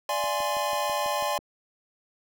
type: chord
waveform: square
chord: D half-diminished seventh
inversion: none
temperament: equal with one note detuned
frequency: 587.3 / 683.7 / 830.6 / 1046.5 Hz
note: D5 / F5 / Ab5 / C6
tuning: 0 / -37 / 0 / 0 cents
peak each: -31 / -36 / -31 / -31 dBFS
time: 0.09-1.38 s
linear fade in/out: 2 ms
type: click train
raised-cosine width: 2 ms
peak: -32 dBFS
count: 8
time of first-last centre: 0.24-1.389 s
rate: 6.09 Hz
effects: none